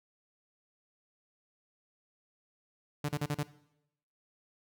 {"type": "tone bursts", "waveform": "sawtooth", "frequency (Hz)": 146.83, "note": "D3", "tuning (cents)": 0, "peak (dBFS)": -26, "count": 5, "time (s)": [3.04, 3.431], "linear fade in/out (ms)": 5, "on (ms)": 47, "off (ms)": 39, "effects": ["noise-tail reverb RT60 0.8 s tail -18 dB re dry"]}